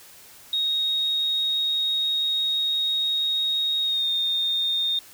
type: tone with pitch glide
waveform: sine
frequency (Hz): 3751 to 3663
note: A#7 to A#7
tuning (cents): +10 to -31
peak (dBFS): -21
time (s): 0.53-4.99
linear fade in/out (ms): 2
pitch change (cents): -41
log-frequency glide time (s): 3.82-4.08
effects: white hiss -48 dBFS RMS until 5.13 s